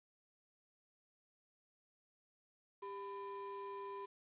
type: ring-modulated tone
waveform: triangle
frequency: 699 Hz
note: F5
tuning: 1 cent sharp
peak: -39 dBFS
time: 2.82-4.06 s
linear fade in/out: 10 ms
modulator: 302 Hz
effects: resampled to 8000 Hz + 11-bit